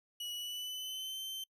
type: tone with pitch glide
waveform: 40% pulse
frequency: 2927 to 3097 Hz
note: F#7 to G7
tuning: -19 to -22 cents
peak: -38 dBFS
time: 0.2-1.44 s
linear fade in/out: 5 ms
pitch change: +97 cents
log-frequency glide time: 0.32-1.21 s
effects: noise-tail reverb RT60 0.1 s tail -26 dB re dry